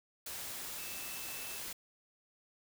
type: tone in noise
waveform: sine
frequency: 2637 Hz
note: E7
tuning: in tune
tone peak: -50 dBFS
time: 0.78-1.59 s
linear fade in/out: 5 ms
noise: white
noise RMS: -43 dBFS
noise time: 0.26-1.73 s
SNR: -10 dB
effects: none